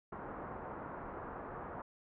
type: low-pass noise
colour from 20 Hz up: white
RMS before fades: -45 dBFS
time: 0.12-1.82 s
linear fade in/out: 5 ms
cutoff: 1300 Hz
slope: 24 dB/octave
effects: low-pass 2000 Hz 12 dB/octave